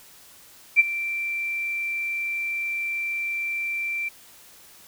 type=tone with ADSR envelope; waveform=sine; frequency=2349 Hz; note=D7; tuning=in tune; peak=-9 dBFS; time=0.76-4.09 s; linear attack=35 ms; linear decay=25 ms; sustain=-16 dB; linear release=10 ms; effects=white hiss -50 dBFS RMS until 4.87 s